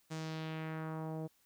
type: tone with low-pass filter sweep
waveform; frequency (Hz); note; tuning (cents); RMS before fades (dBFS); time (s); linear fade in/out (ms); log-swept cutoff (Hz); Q
sawtooth; 158.8; D#3; +36; -41; 0.1-1.28; 20; 7700 to 550; 1.6
effects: white hiss -72 dBFS RMS until 1.45 s